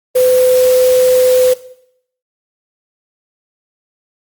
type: tone in noise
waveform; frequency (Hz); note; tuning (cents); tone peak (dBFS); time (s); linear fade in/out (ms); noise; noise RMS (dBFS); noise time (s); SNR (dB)
sine; 507; B4; +45; -7; 0.15-1.54; 10; white; -23; 0.15-1.54; +13
effects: noise-tail reverb RT60 0.7 s tail -17 dB re dry + Opus 32 kbps

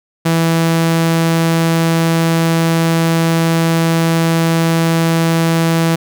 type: tone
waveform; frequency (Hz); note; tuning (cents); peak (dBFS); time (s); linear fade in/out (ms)
sawtooth; 164.81; E3; 0; -7; 0.25-5.96; 10
effects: none

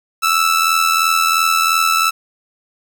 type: tone with amplitude modulation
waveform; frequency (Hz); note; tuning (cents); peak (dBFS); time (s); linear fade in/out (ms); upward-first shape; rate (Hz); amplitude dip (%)
sawtooth; 1318.5; E6; 0; -6; 0.22-2.11; 20; sine; 82.9; 60
effects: 8-bit

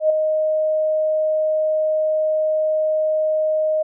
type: tone with ADSR envelope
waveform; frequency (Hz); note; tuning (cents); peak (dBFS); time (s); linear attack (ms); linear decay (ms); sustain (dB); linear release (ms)
sine; 622; D#5; -1; -10; 0-3.83; 100; 4; -6; 11
effects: none

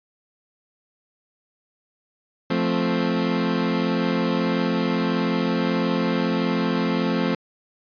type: chord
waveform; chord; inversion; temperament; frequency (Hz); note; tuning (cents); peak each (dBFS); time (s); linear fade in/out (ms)
30% pulse; F major; none; equal; 174.61 / 220 / 261.6; F3 / A3 / C4; 0 / 0 / 0; -22; 2.5-7.35; 5
effects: resampled to 11025 Hz

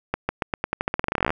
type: accelerating click train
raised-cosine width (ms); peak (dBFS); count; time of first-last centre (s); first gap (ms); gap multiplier
0.5; -7; 22; 0.14-1.305; 150; 0.88
effects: none

